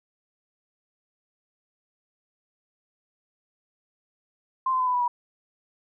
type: tone with pitch steps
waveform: sine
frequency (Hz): 1046 / 1029.8 / 1013.9 / 998.2 / 982.7 / 967.5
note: C6 / C6 / B5 / B5 / B5 / B5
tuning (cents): -1 / -28 / +45 / +18 / -9 / -36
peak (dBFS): -21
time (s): 4.66-5.08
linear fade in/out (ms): 5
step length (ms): 70
effects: none